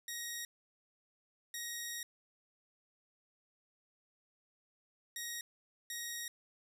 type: tone bursts at uneven times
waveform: 10% pulse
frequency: 1884 Hz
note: A#6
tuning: 18 cents sharp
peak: -31 dBFS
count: 4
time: 0.08-0.45 / 1.54-2.03 / 5.16-5.41 / 5.9-6.28 s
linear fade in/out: 2 ms
effects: none